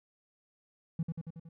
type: tone with echo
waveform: triangle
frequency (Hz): 164.2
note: E3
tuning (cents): -6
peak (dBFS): -25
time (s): 0.99-1.03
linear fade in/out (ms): 5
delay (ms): 92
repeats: 5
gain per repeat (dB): -4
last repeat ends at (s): 1.49
effects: tanh soft clip ceiling -26 dBFS